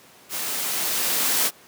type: noise with level ramp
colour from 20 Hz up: white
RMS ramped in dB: -29 to -20 dBFS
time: 0.29-1.51 s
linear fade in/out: 50 ms
effects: pink hiss -50 dBFS RMS until 1.67 s + high-pass 200 Hz 12 dB/octave